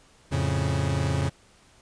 40% pulse chord, F augmented, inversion none, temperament equal, 87.31 / 110 / 138.59 Hz, F2 / A2 / C#3, 0 / 0 / 0 cents, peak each -27 / -30 / -25 dBFS, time 0.31-1.3 s, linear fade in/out 20 ms, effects pink hiss -57 dBFS RMS until 1.81 s + resampled to 22050 Hz

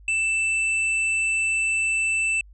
sine tone with hard clipping, 2653 Hz, E7, 10 cents sharp, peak -22 dBFS, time 0.08-2.41 s, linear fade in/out 2 ms, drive 8 dB, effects added 50 Hz sine -45 dBFS peak until 2.53 s + resampled to 24000 Hz

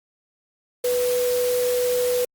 sine tone in noise, 493.9 Hz, B4, in tune, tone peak -19 dBFS, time 0.84-2.25 s, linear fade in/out 5 ms, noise white, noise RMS -31 dBFS, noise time 0.84-2.25 s, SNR +9 dB, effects Opus 48 kbps

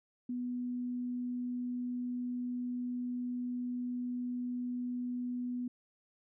sine tone, 246.5 Hz, B3, 3 cents flat, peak -34 dBFS, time 0.29-5.68 s, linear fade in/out 5 ms, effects none

